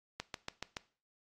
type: click train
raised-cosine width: 0.2 ms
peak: -20 dBFS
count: 5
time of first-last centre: 0.2-0.768 s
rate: 7.04 Hz
effects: noise-tail reverb RT60 0.4 s tail -19 dB re dry + AAC 48 kbps